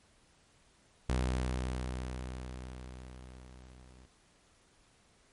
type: tone with level ramp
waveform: sawtooth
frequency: 63 Hz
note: B1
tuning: 35 cents sharp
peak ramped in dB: -24 to -51 dBFS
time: 1.09-4.06 s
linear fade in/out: 5 ms
effects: pink hiss -66 dBFS RMS until 5.32 s + MP3 48 kbps